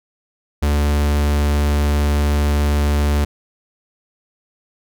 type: tone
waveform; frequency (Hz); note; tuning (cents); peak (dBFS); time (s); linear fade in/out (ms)
45% pulse; 73.1; D2; -7; -14; 0.62-3.25; 10
effects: none